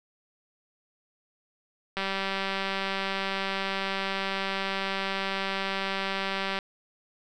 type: click train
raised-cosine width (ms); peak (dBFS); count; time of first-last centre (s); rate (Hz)
0.3; -14; 897; 1.97-6.589; 194
effects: none